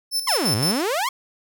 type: tone with tremolo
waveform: sawtooth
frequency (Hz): 5290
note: E8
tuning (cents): +5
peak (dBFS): -17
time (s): 0.11-0.82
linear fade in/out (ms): 50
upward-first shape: square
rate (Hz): 5.8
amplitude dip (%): 65
type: exponential two-way sweep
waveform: sawtooth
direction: down then up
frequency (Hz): 1136 to 100.3 to 1136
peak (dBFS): -17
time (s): 0.27-1.09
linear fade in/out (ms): 5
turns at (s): 0.55
effects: none